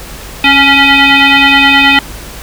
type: tone with frequency modulation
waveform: sine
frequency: 283.7 Hz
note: C#4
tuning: 40 cents sharp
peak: -3 dBFS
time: 0.44-1.99 s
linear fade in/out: 2 ms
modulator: 558 Hz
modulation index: 5.5
effects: added 51 Hz sine -30 dBFS peak until 2.42 s + pink hiss -28 dBFS RMS until 2.42 s